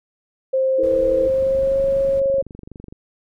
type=tone with pitch glide; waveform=sine; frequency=527 to 545 Hz; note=C5 to C#5; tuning=+12 to -29 cents; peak=-15 dBFS; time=0.53-2.42 s; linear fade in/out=10 ms; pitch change=+59 cents; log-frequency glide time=1.24-1.85 s
type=chord; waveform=sine; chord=E suspended fourth; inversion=none; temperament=equal with one note detuned; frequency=329.6 / 449.8 / 493.9 Hz; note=E4 / A4 / B4; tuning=0 / +38 / 0 cents; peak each=-26 / -25 / -26 dBFS; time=0.78-1.28 s; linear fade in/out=10 ms
type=noise; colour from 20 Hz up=brown; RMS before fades=-35 dBFS; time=0.83-2.2 s; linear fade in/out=5 ms
type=click train; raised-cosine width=3 ms; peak=-24 dBFS; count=40; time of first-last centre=1.3-2.925 s; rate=24 Hz
effects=none